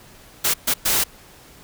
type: noise bursts at uneven times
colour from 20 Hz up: white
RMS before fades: -19 dBFS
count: 3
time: 0.44-0.54 / 0.67-0.74 / 0.85-1.04 s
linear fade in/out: 10 ms
effects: pink hiss -47 dBFS RMS until 1.63 s